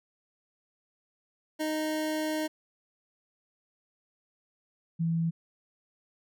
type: tone pair in turn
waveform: 25% pulse / sine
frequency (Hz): 310.2 / 165.42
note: D#4 / E3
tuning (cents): -5 / +6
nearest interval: major seventh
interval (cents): 1089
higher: first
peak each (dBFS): -25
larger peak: neither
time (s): 1.59-2.48 / 4.99-5.31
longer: first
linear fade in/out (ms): 20
effects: none